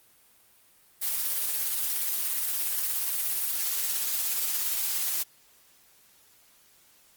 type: noise with tremolo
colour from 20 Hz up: blue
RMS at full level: -27 dBFS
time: 1.01-5.24 s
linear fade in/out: 20 ms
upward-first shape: triangle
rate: 17 Hz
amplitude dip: 30%
effects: white hiss -60 dBFS RMS until 7.16 s + Opus 32 kbps